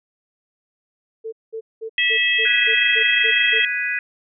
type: tone bursts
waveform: sine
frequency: 446 Hz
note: A4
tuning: 23 cents sharp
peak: -26 dBFS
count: 9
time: 1.24-3.605 s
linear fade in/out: 20 ms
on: 85 ms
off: 200 ms
type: harmonic tone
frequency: 650 Hz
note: E5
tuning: 24 cents flat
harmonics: 3 / 4 / 5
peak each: -19 / -20 / -21 dBFS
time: 1.98-3.65 s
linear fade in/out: 2 ms
type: chord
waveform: sine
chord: G# minor seventh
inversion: third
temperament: equal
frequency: 1480 / 1661.2 / 1975.5 / 2489 Hz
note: F#6 / G#6 / B6 / D#7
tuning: 0 / 0 / 0 / 0 cents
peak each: -30 / -25 / -25 / -25 dBFS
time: 2.45-3.99 s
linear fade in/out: 2 ms
effects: none